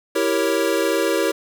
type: chord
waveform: square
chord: E diminished seventh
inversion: none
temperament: equal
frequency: 329.6 / 392 / 466.2 / 554.4 Hz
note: E4 / G4 / Bb4 / Db5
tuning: 0 / 0 / 0 / 0 cents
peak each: -24 dBFS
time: 0.15-1.32 s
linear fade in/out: 10 ms
effects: none